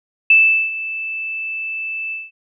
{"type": "tone with ADSR envelope", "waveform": "sine", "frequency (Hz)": 2637, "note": "E7", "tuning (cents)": 0, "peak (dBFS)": -6, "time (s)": [0.3, 2.31], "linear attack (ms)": 4, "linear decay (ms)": 400, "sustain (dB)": -16, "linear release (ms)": 190, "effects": []}